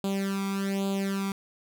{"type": "tone with flanger", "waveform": "sawtooth", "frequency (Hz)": 196, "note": "G3", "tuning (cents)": 0, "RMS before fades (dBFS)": -29, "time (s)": [0.04, 1.32], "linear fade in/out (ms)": 2, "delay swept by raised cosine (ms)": [0.26, 0.87], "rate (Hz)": 1.2, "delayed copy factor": 0.85, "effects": []}